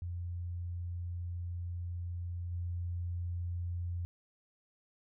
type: tone with level steps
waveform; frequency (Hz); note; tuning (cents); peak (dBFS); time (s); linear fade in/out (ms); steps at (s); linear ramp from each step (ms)
sine; 87.31; F2; 0; -36 / -34; 0.02-4.05; 0; 2.51; 20
effects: none